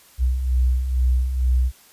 sine beating tone pair, 61.3 / 63.5 Hz, B1 / B1, -12 / +49 cents, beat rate 2.2 Hz, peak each -25 / -17 dBFS, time 0.18-1.72 s, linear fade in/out 50 ms, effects white hiss -51 dBFS RMS until 1.92 s + resampled to 32000 Hz

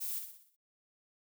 violet noise with echo, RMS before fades -38 dBFS, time 0-0.2 s, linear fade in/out 20 ms, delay 61 ms, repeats 6, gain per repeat -6 dB, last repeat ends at 0.566 s, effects noise-tail reverb RT60 0.1 s tail -24 dB re dry

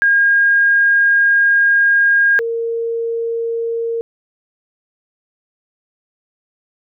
sine tone pair in turn, 1622 / 461.1 Hz, G#6 / A#4, -41 / -19 cents, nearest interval octave + minor seventh, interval 2178 cents, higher first, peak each -9 / -17 dBFS, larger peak first, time 0.02-2.39 / 2.39-4.01 s, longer first, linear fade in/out 0 ms, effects none

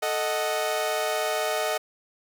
sawtooth chord, D# diminished, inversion second, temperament equal, 440 / 622.3 / 740 Hz, A4 / D#5 / F#5, 0 / 0 / 0 cents, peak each -27 / -23 / -27 dBFS, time 0.02-1.78 s, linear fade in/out 10 ms, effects none

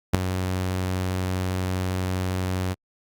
sawtooth tone with ADSR envelope, 92.5 Hz, F#2, in tune, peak -8 dBFS, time 0.13-2.75 s, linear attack 16 ms, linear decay 7 ms, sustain -12 dB, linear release 31 ms, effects Opus 48 kbps

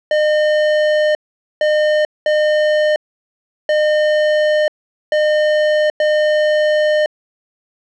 square tone bursts at uneven times, 608 Hz, D#5, 40 cents flat, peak -12 dBFS, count 6, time 0.11-1.15 / 1.61-2.05 / 2.26-2.96 / 3.69-4.68 / 5.12-5.9 / 6-7.06 s, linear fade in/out 2 ms, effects low-pass 3000 Hz 12 dB/octave

